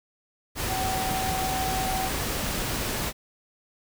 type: tone in noise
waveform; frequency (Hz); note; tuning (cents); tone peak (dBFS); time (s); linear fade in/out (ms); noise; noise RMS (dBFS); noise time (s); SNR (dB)
sine; 758; F#5; +42; -28; 0.67-2.11; 50; pink; -29; 0.55-3.13; -2
effects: none